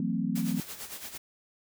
sine chord, F# half-diminished seventh, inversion third, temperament equal with one note detuned, 164.81 / 185 / 225.1 / 261.6 Hz, E3 / F#3 / A3 / C4, 0 / 0 / +40 / 0 cents, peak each -34 / -32 / -31 / -33 dBFS, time 0-0.6 s, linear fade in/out 2 ms
white noise with tremolo, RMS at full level -39 dBFS, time 0.35-1.18 s, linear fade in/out 10 ms, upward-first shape sine, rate 8.9 Hz, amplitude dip 65%
effects none

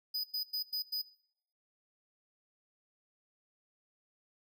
square tone bursts, 4978 Hz, D#8, in tune, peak -33 dBFS, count 5, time 0.14-1.02 s, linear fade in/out 10 ms, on 100 ms, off 95 ms, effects noise-tail reverb RT60 0.7 s tail -21 dB re dry

